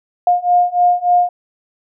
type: beating tone pair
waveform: sine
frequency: 709 / 712.4 Hz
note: F5 / F5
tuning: +26 / +34 cents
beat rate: 3.4 Hz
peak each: -14 / -13 dBFS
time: 0.27-1.29 s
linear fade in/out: 2 ms
effects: none